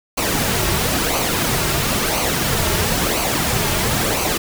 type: noise with flanger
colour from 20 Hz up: pink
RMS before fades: -19 dBFS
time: 0.17-4.38 s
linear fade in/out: 10 ms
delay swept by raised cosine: 0.56 to 4.06 ms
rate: 0.99 Hz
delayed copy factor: -0.55
effects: none